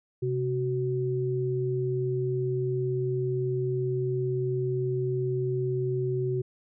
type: tone pair together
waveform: sine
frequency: 130.36 / 373.2 Hz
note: C3 / F#4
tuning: -6 / +15 cents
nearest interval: octave + tritone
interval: 1821 cents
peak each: -28 / -28 dBFS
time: 0.22-6.42 s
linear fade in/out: 10 ms
effects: none